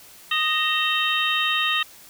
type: harmonic tone with a mistuned harmonic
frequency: 620 Hz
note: D#5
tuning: 6 cents flat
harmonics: 2 / 3 / 4 / 5 / 6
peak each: -26 / -26 / -26 / -26 / -26 dBFS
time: 0.31-1.83 s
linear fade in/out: 5 ms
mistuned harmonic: 4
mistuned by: +140 cents
effects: white hiss -47 dBFS RMS until 2.09 s